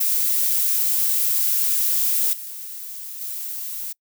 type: noise with level steps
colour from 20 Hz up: violet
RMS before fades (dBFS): -20 / -34 / -30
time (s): 0-3.93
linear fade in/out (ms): 10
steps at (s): 2.33 / 3.21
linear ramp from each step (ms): 2
effects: noise-tail reverb RT60 0.1 s tail -26 dB re dry